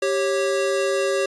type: tone pair together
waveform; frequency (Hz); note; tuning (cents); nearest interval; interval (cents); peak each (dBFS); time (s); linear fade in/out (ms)
square; 392 / 549.8; G4 / C#5; 0 / -14; tritone; 586; -23; 0.02-1.26; 5
effects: resampled to 22050 Hz